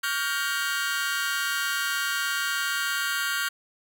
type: chord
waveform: sawtooth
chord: G half-diminished seventh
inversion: second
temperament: just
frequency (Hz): 1128.9 / 1411.2 / 1568 / 1881.6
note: Db6 / F6 / G6 / Bb6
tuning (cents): +31 / +18 / 0 / +16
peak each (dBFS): -31 / -25 / -26 / -31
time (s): 0.03-3.49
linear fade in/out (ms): 10
effects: none